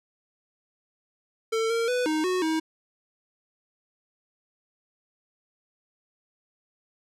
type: tone with pitch steps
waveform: square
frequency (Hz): 448.2 / 460.4 / 496.1 / 311 / 367.4 / 318.3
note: A4 / A#4 / B4 / D#4 / F#4 / D#4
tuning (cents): +32 / -22 / +8 / -1 / -12 / +39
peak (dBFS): -24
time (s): 1.52-2.6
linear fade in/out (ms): 10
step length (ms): 180
effects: low-pass 9000 Hz 12 dB/octave